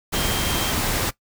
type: tone in noise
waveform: sine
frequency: 3175 Hz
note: G7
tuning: 21 cents sharp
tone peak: -29 dBFS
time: 0.14-0.73 s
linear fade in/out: 20 ms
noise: pink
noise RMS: -23 dBFS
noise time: 0.12-1.11 s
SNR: -9 dB
effects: noise-tail reverb RT60 0.1 s tail -18 dB re dry